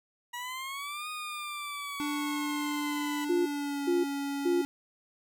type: exponential two-way sweep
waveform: 20% pulse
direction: up then down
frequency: 959 to 1240 to 989 Hz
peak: -31 dBFS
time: 0.33-3.25 s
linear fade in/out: 10 ms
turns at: 1.09 s
type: tone with pitch glide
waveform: square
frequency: 293.7 to 280.9 Hz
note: D4 to C#4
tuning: 0 to +23 cents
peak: -32 dBFS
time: 2-4.65 s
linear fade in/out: 0 ms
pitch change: -77 cents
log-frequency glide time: 3.32-3.9 s
type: tone bursts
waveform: sine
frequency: 350.5 Hz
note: F4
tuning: 6 cents sharp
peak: -24 dBFS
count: 3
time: 3.29-4.62 s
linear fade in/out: 10 ms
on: 170 ms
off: 410 ms
effects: none